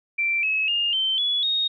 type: tone with pitch steps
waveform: sine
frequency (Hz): 2349 / 2576 / 2826 / 3100 / 3400 / 3729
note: D7 / E7 / F7 / G7 / G#7 / A#7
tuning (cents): 0 / -41 / +20 / -20 / +40 / 0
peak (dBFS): -20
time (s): 0.18-1.68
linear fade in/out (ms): 10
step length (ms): 250
effects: none